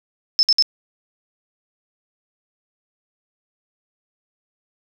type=tone bursts; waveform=sine; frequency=5250 Hz; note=E8; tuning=8 cents flat; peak=-11 dBFS; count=3; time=0.39-0.624 s; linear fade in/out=0 ms; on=40 ms; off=57 ms; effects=none